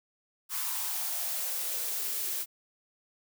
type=noise with high-pass filter sweep; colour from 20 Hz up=blue; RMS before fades=-33 dBFS; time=0.49-2.46 s; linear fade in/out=50 ms; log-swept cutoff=1100 to 310 Hz; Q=4.1; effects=none